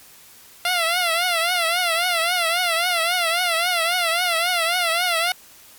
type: tone with vibrato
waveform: 10% pulse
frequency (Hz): 690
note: F5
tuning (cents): -21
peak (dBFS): -10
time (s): 0.65-5.32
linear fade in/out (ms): 2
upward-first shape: triangle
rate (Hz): 3.7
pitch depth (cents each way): 120
effects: white hiss -47 dBFS RMS until 5.78 s + MP3 96 kbps